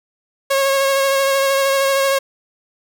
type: tone with vibrato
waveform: sawtooth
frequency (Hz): 546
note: C#5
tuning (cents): -26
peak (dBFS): -10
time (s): 0.5-2.19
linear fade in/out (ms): 10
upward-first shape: sine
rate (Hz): 13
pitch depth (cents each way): 19
effects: none